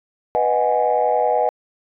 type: chord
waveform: sine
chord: G# minor seventh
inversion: first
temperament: equal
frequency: 493.9 / 622.3 / 740 / 830.6 Hz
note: B4 / D#5 / F#5 / G#5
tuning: 0 / 0 / 0 / 0 cents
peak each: -20 dBFS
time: 0.35-1.49 s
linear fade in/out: 0 ms
effects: tanh soft clip ceiling -7 dBFS